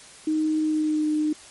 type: tone with pitch glide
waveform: sine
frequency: 311.1 to 304.9 Hz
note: D#4 to D#4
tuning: 0 to -35 cents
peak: -20 dBFS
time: 0.27-1.33 s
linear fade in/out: 5 ms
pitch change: -35 cents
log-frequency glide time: 0.58-1.08 s
effects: white hiss -46 dBFS RMS until 1.5 s + MP3 48 kbps

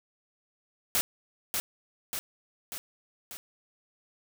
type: noise with echo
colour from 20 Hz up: white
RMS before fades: -26 dBFS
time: 0.95-1.01 s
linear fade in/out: 0 ms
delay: 590 ms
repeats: 4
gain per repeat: -4 dB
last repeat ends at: 3.37 s
effects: none

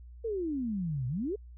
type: exponential two-way sweep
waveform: sine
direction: down then up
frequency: 472.9 to 119.5 to 446.4 Hz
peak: -30 dBFS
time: 0.24-1.36 s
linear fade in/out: 10 ms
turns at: 1.07 s
effects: added 60 Hz sine -46 dBFS peak until 1.57 s

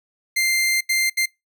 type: tone bursts at uneven times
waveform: sawtooth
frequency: 2093 Hz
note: C7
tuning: in tune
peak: -14 dBFS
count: 3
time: 0.36-0.81 / 0.89-1.1 / 1.17-1.26 s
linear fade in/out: 10 ms
effects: noise-tail reverb RT60 0.2 s tail -24 dB re dry

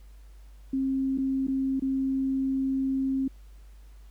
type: tone with dropouts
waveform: sine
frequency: 267.2 Hz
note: C4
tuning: 36 cents sharp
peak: -24 dBFS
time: 0.73-3.28 s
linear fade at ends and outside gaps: 5 ms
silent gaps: 1.177-1.183 / 1.47-1.481 / 1.797-1.821 s
effects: added 50 Hz sine -46 dBFS peak until 4.1 s + pink hiss -64 dBFS RMS until 4.1 s

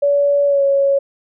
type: tone with pitch glide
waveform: sine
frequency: 570 to 554.7 Hz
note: C#5 to C#5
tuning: +48 to +1 cents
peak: -11 dBFS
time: 0.02-0.99 s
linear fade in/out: 10 ms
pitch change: -47 cents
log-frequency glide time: 0.46-0.63 s
effects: none

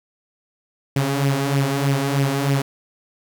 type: tone with flanger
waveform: sawtooth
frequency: 138.59 Hz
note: C#3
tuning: in tune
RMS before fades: -20 dBFS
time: 0.96-2.62 s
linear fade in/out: 5 ms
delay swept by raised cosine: 0.36 to 4.76 ms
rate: 3.2 Hz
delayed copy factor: +0.6
effects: 9-bit

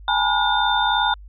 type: tone cluster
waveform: sine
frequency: 814 / 877 / 976 / 1437 / 3602 Hz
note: G#5 / A5 / B5 / F6 / A7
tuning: -35 / -6 / -21 / +49 / +40 cents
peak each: -23 dBFS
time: 0.08-1.14 s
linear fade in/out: 2 ms
effects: added 50 Hz sine -38 dBFS peak until 1.28 s

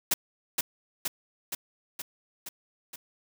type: noise with echo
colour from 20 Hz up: white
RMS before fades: -24 dBFS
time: 0.11-0.14 s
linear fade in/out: 5 ms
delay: 470 ms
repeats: 6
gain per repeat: -3 dB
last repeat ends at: 2.96 s
effects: none

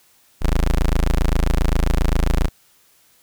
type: tone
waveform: 25% pulse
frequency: 27.5 Hz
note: A0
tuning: in tune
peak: -11 dBFS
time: 0.41-2.49 s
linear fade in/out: 20 ms
effects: white hiss -56 dBFS RMS until 3.22 s

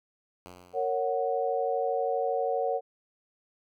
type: tone with exponential decay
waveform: 5% pulse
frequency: 89.7 Hz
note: F2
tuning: 47 cents sharp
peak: -32 dBFS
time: 0.46-1.29 s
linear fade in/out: 0 ms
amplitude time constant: 180 ms
type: chord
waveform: sine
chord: F# major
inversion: first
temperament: just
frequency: 462.5 / 555 / 740 Hz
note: A#4 / C#5 / F#5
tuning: -14 / +2 / 0 cents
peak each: -30 dBFS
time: 0.73-2.81 s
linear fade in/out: 50 ms
effects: none

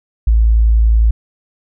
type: tone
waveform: sine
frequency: 55.5 Hz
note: A1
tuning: 16 cents sharp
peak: -7 dBFS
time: 0.27-1.11 s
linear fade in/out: 5 ms
effects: none

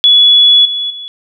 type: tone with level steps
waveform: sine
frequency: 3401 Hz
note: G#7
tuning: 40 cents sharp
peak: -3 / -14 / -23 dBFS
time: 0.04-1.08 s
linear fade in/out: 0 ms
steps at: 0.65 / 0.9 s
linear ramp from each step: 5 ms
effects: none

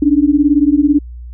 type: beating tone pair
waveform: sine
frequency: 282.6 / 300.6 Hz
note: C#4 / D4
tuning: +34 / +40 cents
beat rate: 18 Hz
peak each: -11 dBFS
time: 0.02-0.99 s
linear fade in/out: 5 ms
effects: added 60 Hz sine -27 dBFS peak until 1.33 s

